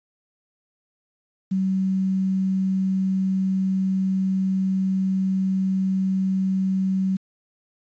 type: tone with quantisation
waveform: sine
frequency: 190 Hz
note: F#3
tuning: 46 cents sharp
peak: -19 dBFS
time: 1.51-7.17 s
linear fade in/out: 10 ms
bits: 8
effects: resampled to 16000 Hz